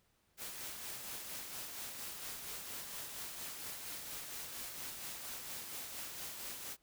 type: noise with tremolo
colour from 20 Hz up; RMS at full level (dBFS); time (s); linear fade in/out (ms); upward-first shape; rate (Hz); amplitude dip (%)
white; -44; 0.37-6.77; 50; sine; 4.3; 35
effects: pink hiss -75 dBFS RMS until 6.82 s